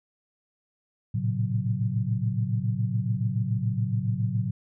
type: tone cluster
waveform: sine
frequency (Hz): 109.8 / 116.9 / 136.2 / 183.5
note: A2 / A#2 / C#3 / F#3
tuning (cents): -3 / +5 / -30 / -14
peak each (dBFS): -28 / -28 / -31 / -31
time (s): 1.14-4.51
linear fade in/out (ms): 10
effects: none